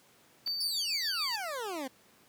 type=tone with tremolo; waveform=triangle; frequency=4586 Hz; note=D8; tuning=42 cents flat; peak=-29 dBFS; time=0.46-1.36 s; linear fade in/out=5 ms; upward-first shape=sine; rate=6.8 Hz; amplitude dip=30%
type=clicks; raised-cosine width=0.2 ms; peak=-30 dBFS; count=2; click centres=0.474 / 0.477 s
type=exponential sweep; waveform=20% pulse; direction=down; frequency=5350 to 250 Hz; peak=-30 dBFS; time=0.6-1.88 s; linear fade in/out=10 ms
effects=pink hiss -62 dBFS RMS until 2.28 s + high-pass 150 Hz 12 dB/octave